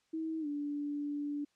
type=tone with pitch glide; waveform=sine; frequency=320.6 to 290.6 Hz; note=E4 to D4; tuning=-48 to -18 cents; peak=-34 dBFS; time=0.13-1.45 s; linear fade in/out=10 ms; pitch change=-170 cents; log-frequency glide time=0.4-0.47 s; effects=white hiss -75 dBFS RMS until 1.55 s + low-pass 6000 Hz 12 dB/octave